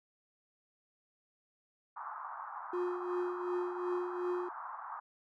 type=band-pass noise; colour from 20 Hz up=white; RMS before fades=-44 dBFS; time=1.96-5 s; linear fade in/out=10 ms; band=800 to 1300 Hz; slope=48 dB/octave
type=tone with tremolo; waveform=triangle; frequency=357.7 Hz; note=F4; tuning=41 cents sharp; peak=-29 dBFS; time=2.73-4.49 s; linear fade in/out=5 ms; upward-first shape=triangle; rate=2.7 Hz; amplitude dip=65%
effects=none